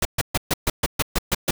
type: noise bursts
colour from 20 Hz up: pink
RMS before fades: -20 dBFS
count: 10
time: 0.02-1.51 s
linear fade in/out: 5 ms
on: 32 ms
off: 130 ms
effects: none